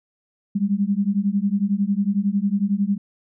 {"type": "beating tone pair", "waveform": "sine", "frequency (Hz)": [195.2, 206.2], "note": ["G3", "G#3"], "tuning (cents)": [-7, -12], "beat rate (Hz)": 11, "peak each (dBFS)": -21, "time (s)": [0.55, 2.98], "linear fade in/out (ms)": 10, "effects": []}